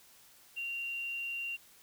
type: tone with quantisation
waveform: sine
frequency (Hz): 2766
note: F7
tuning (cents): -17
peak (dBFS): -35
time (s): 0.56-1.57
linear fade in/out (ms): 20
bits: 10
effects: white hiss -60 dBFS RMS until 1.82 s